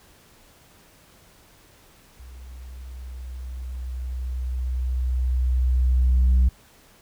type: tone with level ramp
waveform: sine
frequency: 63 Hz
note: B1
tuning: 35 cents sharp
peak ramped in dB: -39 to -11 dBFS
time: 2.19-6.49 s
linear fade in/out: 10 ms
effects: tanh soft clip ceiling -13 dBFS + pink hiss -54 dBFS RMS until 7.01 s